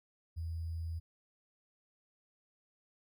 sine tone with sample-and-hold, 82.41 Hz, E2, in tune, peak -36 dBFS, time 0.36-1 s, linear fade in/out 20 ms, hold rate 4900 Hz, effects none

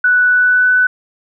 sine tone with pitch glide, 1482 to 1497.5 Hz, F#6 to F#6, +2 to +20 cents, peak -8 dBFS, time 0.04-0.87 s, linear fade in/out 5 ms, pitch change +18 cents, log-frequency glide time 0.29-0.71 s, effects none

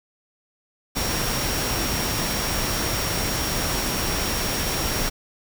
sine tone in noise, 5588 Hz, F8, in tune, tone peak -31 dBFS, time 0.95-5.1 s, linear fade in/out 20 ms, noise pink, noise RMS -25 dBFS, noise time 0.95-5.1 s, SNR -9 dB, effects none

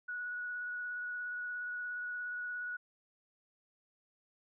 sine tone with vibrato, 1465 Hz, F#6, 18 cents flat, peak -37 dBFS, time 0.08-2.77 s, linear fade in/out 10 ms, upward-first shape triangle, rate 17 Hz, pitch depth 13 cents each way, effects none

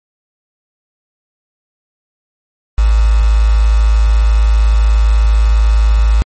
sine tone with quantisation, 54 Hz, A1, 32 cents flat, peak -6 dBFS, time 2.78-6.22 s, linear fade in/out 0 ms, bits 4, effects MP3 32 kbps

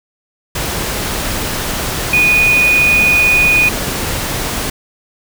sine tone in noise, 2475 Hz, D#7, 10 cents flat, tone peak -8 dBFS, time 2.13-3.69 s, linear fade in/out 5 ms, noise pink, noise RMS -19 dBFS, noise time 0.55-4.7 s, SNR +8 dB, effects none

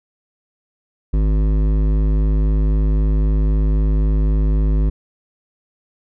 triangle tone with hard clipping, 51.91 Hz, G#1, in tune, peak -15 dBFS, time 1.13-4.9 s, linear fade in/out 10 ms, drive 17 dB, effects none

